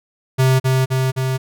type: tone with echo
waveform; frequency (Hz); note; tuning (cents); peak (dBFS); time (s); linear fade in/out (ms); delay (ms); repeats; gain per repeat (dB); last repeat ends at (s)
square; 130.81; C3; 0; -12; 0.38-0.6; 20; 260; 3; -2; 1.38
effects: none